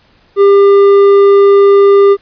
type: tone with hard clipping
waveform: sine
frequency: 399.2 Hz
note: G4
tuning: 32 cents sharp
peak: -4 dBFS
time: 0.36-2.17 s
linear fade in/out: 50 ms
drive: 6 dB
effects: pink hiss -49 dBFS RMS until 2.21 s + resampled to 11025 Hz